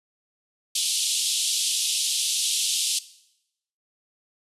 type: band-pass noise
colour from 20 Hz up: pink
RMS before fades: -25 dBFS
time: 0.75-2.99 s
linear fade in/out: 5 ms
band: 3000 to 11000 Hz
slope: 48 dB/octave
effects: noise-tail reverb RT60 0.8 s tail -17 dB re dry + resampled to 32000 Hz